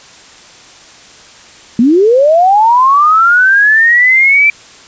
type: linear sweep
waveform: sine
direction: up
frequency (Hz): 218.9 to 2349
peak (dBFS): -4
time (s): 1.79-4.5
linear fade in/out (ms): 2
effects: white hiss -37 dBFS RMS until 4.87 s + resampled to 16000 Hz